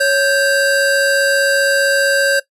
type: tone pair together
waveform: square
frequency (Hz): 554.4 / 1568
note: C#5 / G6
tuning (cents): 0 / 0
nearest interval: octave + tritone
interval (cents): 1800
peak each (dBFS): -15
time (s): 0-2.4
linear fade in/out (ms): 10
effects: noise-tail reverb RT60 0.1 s tail -17 dB re dry + resampled to 32000 Hz